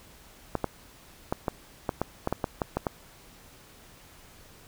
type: clicks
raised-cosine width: 1 ms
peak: -12 dBFS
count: 12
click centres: 0.553 / 0.643 / 1.325 / 1.482 / 1.892 / 2.016 / 2.274 / 2.326 / 2.442 / 2.618 / 2.77 / 2.868 s
effects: pink hiss -53 dBFS RMS until 4.67 s